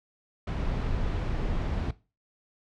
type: noise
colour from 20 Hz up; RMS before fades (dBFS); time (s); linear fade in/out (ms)
brown; -29; 0.47-1.91; 5
effects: noise-tail reverb RT60 0.3 s tail -18 dB re dry + low-pass 4000 Hz 12 dB/octave